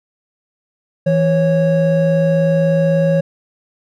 triangle tone pair together, 164.81 / 550.7 Hz, E3 / C#5, 0 / -11 cents, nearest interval octave + major sixth, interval 2089 cents, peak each -12 dBFS, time 1.06-3.21 s, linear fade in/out 10 ms, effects none

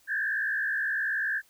sine tone with frequency modulation, 1661.2 Hz, G#6, in tune, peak -26 dBFS, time 0.07-1.42 s, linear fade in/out 50 ms, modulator 59.4 Hz, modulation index 1.7, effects white hiss -63 dBFS RMS until 1.49 s

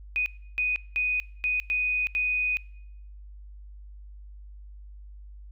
sine tone bursts at uneven times, 2489 Hz, D#7, in tune, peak -23 dBFS, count 6, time 0.16-0.26 / 0.58-0.76 / 0.96-1.2 / 1.44-1.6 / 1.7-2.07 / 2.15-2.57 s, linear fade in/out 0 ms, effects noise-tail reverb RT60 0.8 s tail -23 dB re dry + added 50 Hz sine -42 dBFS peak until 5.51 s

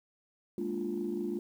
sine chord, Bb dominant seventh, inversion third, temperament equal, 207.7 / 233.1 / 293.7 / 349.2 Hz, Ab3 / Bb3 / D4 / F4, 0 / 0 / 0 / 0 cents, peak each -37 / -39 / -39 / -34 dBFS, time 0.58-1.39 s, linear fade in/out 2 ms, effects tanh soft clip ceiling -24 dBFS + 10-bit

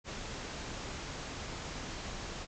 pink low-pass noise, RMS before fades -42 dBFS, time 0.04-2.47 s, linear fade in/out 50 ms, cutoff 7500 Hz, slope 96 dB/octave, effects none

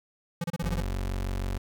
square tone bursts, 170 Hz, F3, 46 cents flat, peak -28 dBFS, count 7, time 0.41-0.807 s, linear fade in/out 5 ms, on 31 ms, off 30 ms
30% pulse tone, 46.44 Hz, F#1, 7 cents sharp, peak -26 dBFS, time 0.62-1.58 s, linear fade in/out 10 ms
effects 10-bit

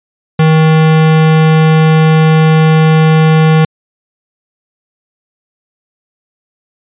square tone, 158.1 Hz, D#3, 28 cents sharp, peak -5 dBFS, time 0.39-3.65 s, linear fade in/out 5 ms, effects resampled to 8000 Hz

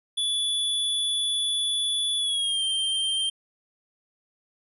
square tone with pitch glide, 3442 to 3156 Hz, A7 to G7, -39 to +11 cents, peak -24 dBFS, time 0.17-3.3 s, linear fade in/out 10 ms, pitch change -150 cents, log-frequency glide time 2.18-2.63 s, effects resampled to 32000 Hz

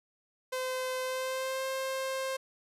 sawtooth tone with pitch glide, 514 to 529.4 Hz, C5 to C5, -31 to +20 cents, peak -28 dBFS, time 0.52-2.37 s, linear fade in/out 10 ms, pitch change +51 cents, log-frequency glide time 1.02-1.66 s, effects resampled to 32000 Hz

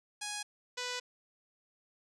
5% pulse tone pair in turn, 830.6 / 495.2 Hz, G#5 / B4, 0 / +5 cents, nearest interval major sixth, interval 895 cents, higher first, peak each -25 / -24 dBFS, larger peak second, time 0.21-0.43 / 0.77-1 s, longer second, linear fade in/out 10 ms, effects resampled to 24000 Hz

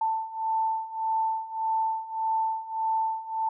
sine beating tone pair, 887 / 888.7 Hz, A5 / A5, +14 / +17 cents, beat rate 1.7 Hz, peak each -30 / -27 dBFS, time 0.01-3.49 s, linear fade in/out 5 ms, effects none

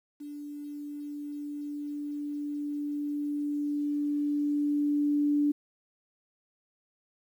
sine tone with level ramp, 291.9 Hz, D4, 10 cents flat, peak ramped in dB -38 to -22 dBFS, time 0.2-5.52 s, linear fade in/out 10 ms, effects 10-bit

